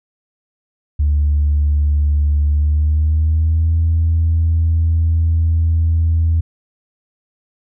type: tone with pitch glide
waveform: sine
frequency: 73.42 to 81.94 Hz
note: D2 to E2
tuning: 0 to -10 cents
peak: -10 dBFS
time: 0.99-6.41 s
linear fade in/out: 10 ms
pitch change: +190 cents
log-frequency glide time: 2.48-3.76 s
effects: tanh soft clip ceiling -8 dBFS